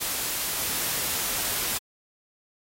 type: noise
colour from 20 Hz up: white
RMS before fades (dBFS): -28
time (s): 0-1.79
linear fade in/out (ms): 20
effects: AAC 48 kbps